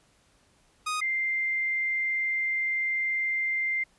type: tone pair in turn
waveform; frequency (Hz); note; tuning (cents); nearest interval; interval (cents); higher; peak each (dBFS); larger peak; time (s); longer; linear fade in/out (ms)
sawtooth / sine; 1244.5 / 2093; D#6 / C7; 0 / 0; major sixth; 900; second; -24 / -25; first; 0.86-1.01 / 1.01-3.84; second; 10
effects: pink hiss -64 dBFS RMS until 3.98 s + resampled to 24000 Hz